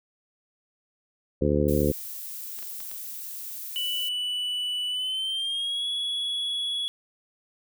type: harmonic tone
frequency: 73.42 Hz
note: D2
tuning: in tune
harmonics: 1 / 2 / 3 / 4 / 5 / 6 / 7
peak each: -28 / -28 / -28 / -28 / -28 / -28 / -28 dBFS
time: 1.41-1.92 s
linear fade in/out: 10 ms
type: noise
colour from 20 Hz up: violet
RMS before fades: -37 dBFS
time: 1.68-4.09 s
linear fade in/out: 5 ms
type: clicks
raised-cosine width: 0.2 ms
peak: -27 dBFS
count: 4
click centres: 2.589 / 2.626 / 2.804 / 2.914 s
type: tone with pitch glide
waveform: triangle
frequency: 2967 to 3369 Hz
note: F#7 to G#7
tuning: +4 to +24 cents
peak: -25 dBFS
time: 3.76-6.88 s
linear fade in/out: 0 ms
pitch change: +220 cents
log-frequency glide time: 4.89-5.87 s
effects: none